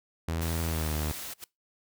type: tone with pitch glide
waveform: sawtooth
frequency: 82.3 to 76.35 Hz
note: E2 to D#2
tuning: -2 to -32 cents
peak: -25 dBFS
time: 0.28-1.12 s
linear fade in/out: 5 ms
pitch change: -130 cents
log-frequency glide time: 0.66-0.94 s
type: noise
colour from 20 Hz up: white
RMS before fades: -39 dBFS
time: 0.41-1.34 s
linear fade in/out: 10 ms
type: noise with exponential growth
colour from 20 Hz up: white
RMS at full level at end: -36 dBFS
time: 1.36-1.44 s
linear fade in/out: 2 ms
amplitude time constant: 17 ms
effects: noise-tail reverb RT60 0.2 s tail -23 dB re dry